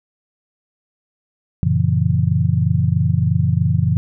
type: chord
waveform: sine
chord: F# dominant seventh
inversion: none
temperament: just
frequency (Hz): 92.5 / 115.62 / 138.75 / 166.5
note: F#2 / A#2 / C#3 / E3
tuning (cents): 0 / -14 / +2 / +18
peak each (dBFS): -19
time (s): 1.63-3.97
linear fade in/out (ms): 0
effects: none